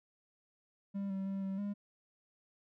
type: tone with pitch steps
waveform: triangle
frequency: 198.2 / 192.8 / 194.9 / 193 / 203.1 Hz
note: G3 / G3 / G3 / G3 / G#3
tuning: +19 / -28 / -10 / -27 / -38 cents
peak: -33 dBFS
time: 0.94-1.74 s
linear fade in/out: 20 ms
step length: 160 ms
effects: none